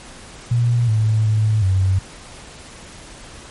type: tone with pitch steps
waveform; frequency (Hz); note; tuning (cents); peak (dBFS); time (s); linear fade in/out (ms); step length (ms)
sine; 119.3 / 109.1 / 108 / 94.9; A#2 / A2 / A2 / F#2; +41 / -14 / -32 / +44; -13; 0.51-1.99; 5; 370
effects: pink hiss -39 dBFS RMS until 3.5 s + MP3 48 kbps